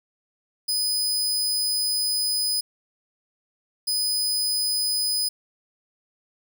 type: tone bursts at uneven times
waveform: sawtooth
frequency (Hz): 5000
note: D#8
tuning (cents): +8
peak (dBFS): -19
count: 2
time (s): 0.68-2.61 / 3.87-5.29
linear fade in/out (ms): 10
effects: 10-bit